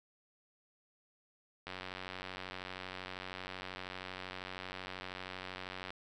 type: click train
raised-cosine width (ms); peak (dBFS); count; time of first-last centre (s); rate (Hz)
0.3; -26; 394; 1.67-5.905; 92.8
effects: none